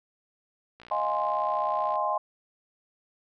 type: click train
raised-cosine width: 0.3 ms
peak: -32 dBFS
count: 70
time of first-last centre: 0.8-1.956 s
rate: 59.7 Hz
type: chord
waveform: sine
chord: F minor seventh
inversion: third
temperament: equal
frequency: 622.3 / 698.5 / 830.6 / 1046.5 Hz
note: Eb5 / F5 / Ab5 / C6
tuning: 0 / 0 / 0 / 0 cents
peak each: -31 / -33 / -30 / -28 dBFS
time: 0.91-2.18 s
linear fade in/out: 5 ms
effects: none